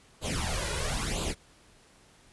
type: noise with flanger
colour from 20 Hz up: pink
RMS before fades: -31 dBFS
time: 0.21-1.35 s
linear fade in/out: 50 ms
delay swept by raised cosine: 0.26 to 2.06 ms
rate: 1 Hz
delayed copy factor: +0.75
effects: pink hiss -59 dBFS RMS until 2.32 s + resampled to 24000 Hz